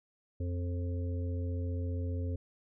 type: harmonic tone with a mistuned harmonic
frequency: 87.31 Hz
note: F2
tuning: in tune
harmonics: 1 / 3 / 5 / 6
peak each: -32 / -42 / -46 / -48 dBFS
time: 0.4-2.36 s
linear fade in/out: 5 ms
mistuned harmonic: 6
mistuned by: +25 cents
effects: none